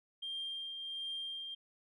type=tone with tremolo; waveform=sine; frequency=3191 Hz; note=G7; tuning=30 cents sharp; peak=-36 dBFS; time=0.22-1.55 s; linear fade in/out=10 ms; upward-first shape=triangle; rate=1.4 Hz; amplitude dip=45%; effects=tanh soft clip ceiling -34 dBFS